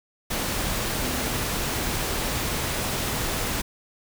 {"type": "tone in noise", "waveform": "sine", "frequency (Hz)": 249.7, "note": "B3", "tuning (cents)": 19, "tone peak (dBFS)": -35, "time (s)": [1.01, 1.4], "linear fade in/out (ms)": 10, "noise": "pink", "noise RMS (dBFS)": -27, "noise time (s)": [0.3, 3.62], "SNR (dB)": -11, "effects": []}